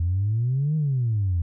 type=exponential two-way sweep; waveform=sine; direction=up then down; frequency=82.41 to 158.3 to 82.41 Hz; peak=-19 dBFS; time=0-1.42 s; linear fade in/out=5 ms; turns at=0.76 s; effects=tanh soft clip ceiling -16 dBFS